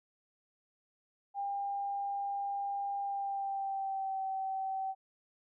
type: tone with pitch glide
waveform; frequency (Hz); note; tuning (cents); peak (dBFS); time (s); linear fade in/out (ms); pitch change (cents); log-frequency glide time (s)
sine; 800 to 768.7; G5 to G5; +35 to -34; -33; 1.34-4.95; 50; -69; 3-4.22
effects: none